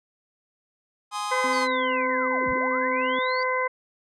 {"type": "chord", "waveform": "45% pulse", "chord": "Ab major", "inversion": "none", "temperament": "just", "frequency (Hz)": [830.6, 1038.3, 1245.9], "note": ["Ab5", "C6", "Eb6"], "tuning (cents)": [0, -14, 2], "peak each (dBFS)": -32, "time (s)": [1.11, 1.68], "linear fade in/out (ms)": 50}
{"type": "harmonic tone", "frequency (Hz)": 511, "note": "C5", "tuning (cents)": -41, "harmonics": [1, 2, 3, 4], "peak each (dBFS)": [-27, -26, -33, -28], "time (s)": [1.31, 3.68], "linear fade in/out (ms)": 10}
{"type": "tone", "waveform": "sine", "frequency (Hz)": 260.1, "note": "C4", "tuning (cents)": -10, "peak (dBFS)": -31, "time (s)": [1.44, 3.19], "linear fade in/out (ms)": 2}
{"type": "linear two-way sweep", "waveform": "sine", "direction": "down then up", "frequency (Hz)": [4699, 30.02, 4699], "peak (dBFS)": -35, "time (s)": [1.53, 3.43], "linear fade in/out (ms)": 0, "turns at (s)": 2.5}
{"effects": ["resampled to 22050 Hz"]}